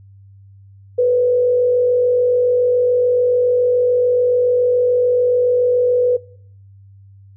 sine tone with frequency modulation, 493.9 Hz, B4, in tune, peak -11 dBFS, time 0.98-6.17 s, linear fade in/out 10 ms, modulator 47 Hz, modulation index 0.35, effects noise-tail reverb RT60 0.6 s tail -22 dB re dry + added 98 Hz sine -41 dBFS peak until 7.36 s

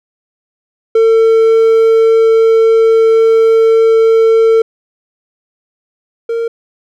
triangle tone pair in turn, 449.7 / 461 Hz, A4 / A#4, +38 / -19 cents, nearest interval unison, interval 43 cents, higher second, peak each -3 / -11 dBFS, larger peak first, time 0.95-4.62 / 6.29-6.48 s, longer first, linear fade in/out 5 ms, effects none

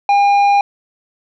sine tone with tanh clipping, 807 Hz, G#5, 50 cents flat, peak -10 dBFS, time 0.09-0.61 s, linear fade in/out 2 ms, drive 8 dB, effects none

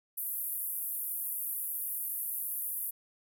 pink band-pass noise, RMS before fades -36 dBFS, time 0.17-2.91 s, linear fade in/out 10 ms, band 11000 to 15000 Hz, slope 48 dB/octave, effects none

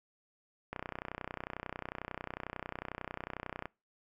click train, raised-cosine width 0.5 ms, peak -23 dBFS, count 92, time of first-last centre 0.73-3.656 s, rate 31.1 Hz, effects noise-tail reverb RT60 0.3 s tail -26 dB re dry

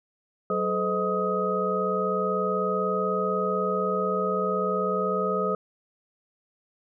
sine tone cluster, 187.9 / 429.7 / 510 / 626 / 1258 Hz, F#3 / A4 / C5 / D#5 / D#6, +27 / -41 / -44 / +10 / +19 cents, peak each -31 / -28 / -30 / -32 / -28 dBFS, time 0.5-5.55 s, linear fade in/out 2 ms, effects none

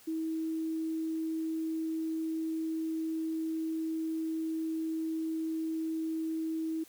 sine tone, 321.1 Hz, E4, 45 cents flat, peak -31 dBFS, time 0.07-6.84 s, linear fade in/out 10 ms, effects white hiss -58 dBFS RMS until 6.88 s

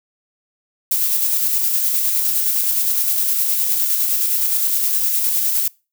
violet noise with tremolo, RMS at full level -17 dBFS, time 0.91-5.68 s, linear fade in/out 5 ms, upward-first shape square, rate 9.7 Hz, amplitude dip 25%, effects noise-tail reverb RT60 0.3 s tail -24 dB re dry

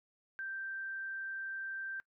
sine tone, 1568 Hz, G6, in tune, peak -38 dBFS, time 0.39-2 s, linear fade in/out 0 ms, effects noise-tail reverb RT60 0.1 s tail -20 dB re dry

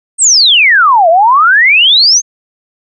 sine exponential two-way sweep, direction down then up, 8710 to 637 to 6540 Hz, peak -3 dBFS, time 0.18-2.22 s, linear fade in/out 50 ms, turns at 1.09 s, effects none

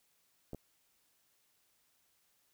clicks, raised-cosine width 2 ms, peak -30 dBFS, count 2, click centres 0.533 / 0.547 s, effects white hiss -74 dBFS RMS until 2.53 s

